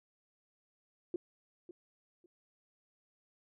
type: tone with echo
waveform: sine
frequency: 351.1 Hz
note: F4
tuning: 9 cents sharp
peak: -32 dBFS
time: 1.14-1.16 s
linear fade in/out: 2 ms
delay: 550 ms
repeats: 2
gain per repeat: -14 dB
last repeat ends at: 2.26 s
effects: none